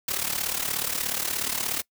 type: noise with amplitude modulation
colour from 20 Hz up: white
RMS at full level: -25 dBFS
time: 0.08-1.82 s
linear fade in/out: 5 ms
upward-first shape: sine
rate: 36.8 Hz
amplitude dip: 75%
effects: noise-tail reverb RT60 0.1 s tail -23 dB re dry